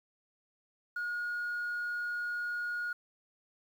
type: tone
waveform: sine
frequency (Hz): 1439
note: F#6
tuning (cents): -49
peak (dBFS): -31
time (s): 0.96-2.93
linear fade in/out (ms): 5
effects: tanh soft clip ceiling -31 dBFS + 10-bit